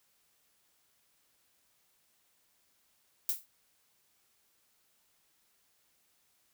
violet noise with exponential decay, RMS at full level -27 dBFS, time 3.29-3.46 s, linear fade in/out 2 ms, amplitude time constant 35 ms, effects white hiss -72 dBFS RMS until 6.53 s

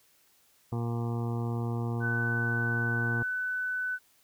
harmonic tone, 117.6 Hz, A#2, 16 cents sharp, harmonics 1 / 2 / 3 / 4 / 6 / 7 / 8 / 9 / 10, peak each -30 / -36 / -40 / -42 / -46 / -47 / -48 / -49 / -50 dBFS, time 0.72-3.23 s, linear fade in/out 5 ms
sine tone, 1500 Hz, F#6, 23 cents sharp, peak -29 dBFS, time 2-3.99 s, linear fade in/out 50 ms
effects white hiss -65 dBFS RMS until 4.23 s

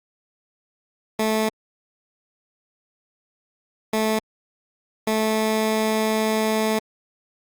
15% pulse tone bursts at uneven times, 218.4 Hz, A3, 13 cents flat, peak -13 dBFS, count 3, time 1.19-1.49 / 3.93-4.19 / 5.07-6.79 s, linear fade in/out 5 ms, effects Opus 48 kbps

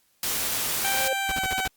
white noise, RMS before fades -27 dBFS, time 0.23-1.08 s, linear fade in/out 2 ms
triangle tone with exponential growth, 532 Hz, C5, 29 cents sharp, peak -21 dBFS, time 0.75-1.13 s, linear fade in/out 2 ms, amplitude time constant 81 ms
15% pulse tone with pitch glide, 784 to 761.2 Hz, G5 to F#5, 0 to +49 cents, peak -19 dBFS, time 0.84-1.68 s, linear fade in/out 10 ms, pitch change -51 cents, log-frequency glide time 1.23-1.47 s
pink noise bursts, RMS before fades -31 dBFS, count 6, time 1.29-1.676 s, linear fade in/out 0 ms, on 26 ms, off 46 ms
effects white hiss -66 dBFS RMS until 1.76 s + Opus 48 kbps

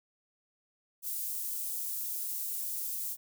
white high-pass noise, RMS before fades -36 dBFS, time 1.02-3.17 s, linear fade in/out 50 ms, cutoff 10000 Hz, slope 12 dB/octave, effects none

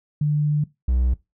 sine / triangle tone pair in turn, 148.8 / 62.39 Hz, D3 / B1, +23 / +18 cents, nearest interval octave + minor third, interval 1505 cents, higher first, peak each -17 / -15 dBFS, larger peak second, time 0.21-0.64 / 0.88-1.14 s, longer first, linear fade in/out 5 ms, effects noise-tail reverb RT60 0.2 s tail -19 dB re dry

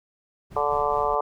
brown noise with tremolo, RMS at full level -39 dBFS, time 0.5-1.16 s, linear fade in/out 20 ms, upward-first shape sine, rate 4.7 Hz, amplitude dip 45%
harmonic tone, 146 Hz, D3, 10 cents flat, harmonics 3 / 4 / 5 / 6 / 7 / 8, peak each -28 / -28 / -28 / -28 / -28 / -28 dBFS, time 0.56-1.21 s, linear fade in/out 5 ms
effects none

